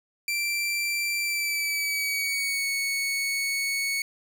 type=tone with pitch glide; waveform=sawtooth; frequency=2349 to 2217 Hz; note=D7 to C#7; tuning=0 to 0 cents; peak=-22 dBFS; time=0.28-4.02 s; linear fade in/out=2 ms; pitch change=-100 cents; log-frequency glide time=1.2-2.67 s; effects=none